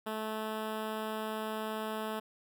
10% pulse tone with notch filter, 217.6 Hz, A3, 19 cents flat, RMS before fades -37 dBFS, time 0.06-2.2 s, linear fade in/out 10 ms, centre 6200 Hz, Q 0.87, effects none

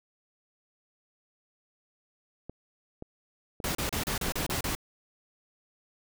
clicks, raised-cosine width 2 ms, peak -26 dBFS, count 8, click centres 2.496 / 3.024 / 3.602 / 3.717 / 4.285 / 4.366 / 4.431 / 4.494 s
pink noise bursts, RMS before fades -31 dBFS, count 8, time 3.64-4.751 s, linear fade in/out 2 ms, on 110 ms, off 33 ms
effects none

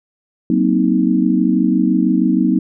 sine chord, C half-diminished seventh, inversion second, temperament just, 188.37 / 235.5 / 261.6 / 314 Hz, Gb3 / Bb3 / C4 / Eb4, +31 / +18 / 0 / +16 cents, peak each -17 dBFS, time 0.5-2.59 s, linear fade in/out 2 ms, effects none

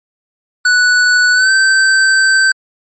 square tone with pitch glide, 1480 to 1550 Hz, F#6 to G6, 0 to -20 cents, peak -8 dBFS, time 0.65-2.52 s, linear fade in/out 5 ms, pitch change +80 cents, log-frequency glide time 1.33-1.51 s, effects MP3 32 kbps

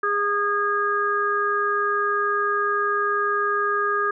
harmonic tone, 409.7 Hz, G#4, 24 cents flat, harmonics 1 / 3 / 4, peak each -26 / -22 / -25 dBFS, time 0.03-4.11 s, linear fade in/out 5 ms, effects none

